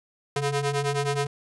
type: ring-modulated tone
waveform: sawtooth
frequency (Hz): 284.5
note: C#4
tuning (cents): +45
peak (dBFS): -17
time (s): 0.36-1.27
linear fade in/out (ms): 5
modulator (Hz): 147
effects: resampled to 24000 Hz